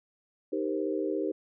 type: chord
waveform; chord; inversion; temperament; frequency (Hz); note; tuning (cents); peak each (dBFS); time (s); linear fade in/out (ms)
sine; C minor seventh; first; equal; 311.1 / 392 / 466.2 / 523.3; Eb4 / G4 / Bb4 / C5; 0 / 0 / 0 / 0; -32 / -32 / -35 / -36; 0.52-1.32; 10
effects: none